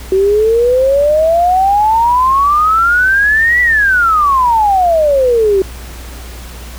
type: exponential two-way sweep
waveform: sine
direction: up then down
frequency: 375.5 to 1975.5 to 375.5 Hz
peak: -7 dBFS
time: 0.12-5.62 s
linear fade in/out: 2 ms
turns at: 3.61 s
effects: added 60 Hz sine -27 dBFS peak until 6.78 s + pink hiss -33 dBFS RMS until 6.78 s